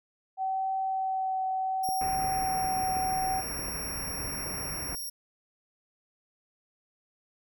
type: tone with vibrato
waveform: sine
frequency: 762 Hz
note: G5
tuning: 49 cents flat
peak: -27 dBFS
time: 0.37-3.43 s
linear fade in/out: 50 ms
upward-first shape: triangle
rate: 0.68 Hz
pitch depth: 12 cents each way
type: tone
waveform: 5% pulse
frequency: 5588 Hz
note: F8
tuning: in tune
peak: -29 dBFS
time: 1.83-5.1 s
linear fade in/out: 10 ms
type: clicks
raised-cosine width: 2 ms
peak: -27 dBFS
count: 6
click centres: 1.889 / 2.244 / 2.645 / 2.968 / 3.593 / 3.684 s
type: low-pass noise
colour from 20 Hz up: pink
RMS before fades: -39 dBFS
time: 2.01-4.95 s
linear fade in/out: 0 ms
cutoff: 2600 Hz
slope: 96 dB/octave
effects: none